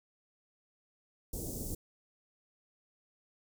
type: band-stop noise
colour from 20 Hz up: pink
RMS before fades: -39 dBFS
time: 1.33-1.75 s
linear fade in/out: 5 ms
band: 510 to 6600 Hz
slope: 24 dB/octave
effects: none